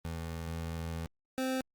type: tone pair in turn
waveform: 25% pulse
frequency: 82.41 / 260.5 Hz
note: E2 / C4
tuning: 0 / -7 cents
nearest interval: octave + minor sixth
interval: 1993 cents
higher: second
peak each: -32 / -27 dBFS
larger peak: second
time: 0.05-1.06 / 1.38-1.61 s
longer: first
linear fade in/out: 0 ms
effects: Opus 32 kbps